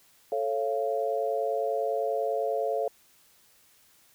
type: chord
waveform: sine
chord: A augmented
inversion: none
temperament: just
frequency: 440 / 550 / 687.5 Hz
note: A4 / C#5 / E#5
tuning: 0 / -14 / -27 cents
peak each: -30 dBFS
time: 0.32-2.88 s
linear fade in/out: 2 ms
effects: white hiss -61 dBFS RMS until 4.14 s